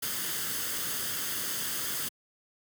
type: noise with comb filter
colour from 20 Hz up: white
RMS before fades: -33 dBFS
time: 0.02-2.09 s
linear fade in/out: 10 ms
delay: 0.62 ms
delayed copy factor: +0.55
effects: high-pass 100 Hz 12 dB/octave